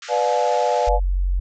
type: band-pass noise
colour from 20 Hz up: pink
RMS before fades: -37 dBFS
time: 0.02-0.89 s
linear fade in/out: 2 ms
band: 1200 to 7300 Hz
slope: 96 dB/octave
type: chord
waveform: sine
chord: B diminished seventh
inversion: none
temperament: just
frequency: 493.9 / 592.7 / 711.2 / 853.4 Hz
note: B4 / D5 / F5 / Ab5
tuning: 0 / +16 / +31 / +47 cents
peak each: -22 dBFS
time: 0.08-1 s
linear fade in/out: 50 ms
type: tone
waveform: sine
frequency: 45.71 Hz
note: F#1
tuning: 20 cents flat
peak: -17 dBFS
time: 0.87-1.4 s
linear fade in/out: 10 ms
effects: none